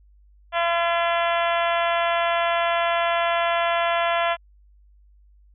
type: harmonic tone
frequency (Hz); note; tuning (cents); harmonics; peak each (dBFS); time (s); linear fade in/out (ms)
340; F4; -46; 2 / 3 / 4 / 5 / 6 / 7 / 8 / 9 / 10; -22 / -26 / -28 / -30 / -32 / -33 / -34 / -35 / -36; 0.52-4.37; 50
effects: added 50 Hz sine -51 dBFS peak until 5.54 s